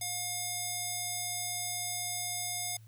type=tone with band-pass filter; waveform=square; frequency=716 Hz; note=F5; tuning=43 cents sharp; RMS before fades=-36 dBFS; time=0.01-2.77 s; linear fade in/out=5 ms; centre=9300 Hz; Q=1.1; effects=added 110 Hz sine -51 dBFS peak until 2.87 s + white hiss -67 dBFS RMS until 2.87 s